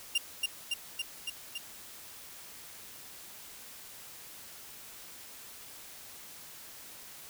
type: tone with echo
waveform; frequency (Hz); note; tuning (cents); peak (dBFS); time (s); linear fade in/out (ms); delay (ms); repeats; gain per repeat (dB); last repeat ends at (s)
40% pulse; 2794; F7; 0; -24; 0.15-0.18; 5; 280; 5; -2; 1.58
effects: white hiss -49 dBFS RMS until 7.29 s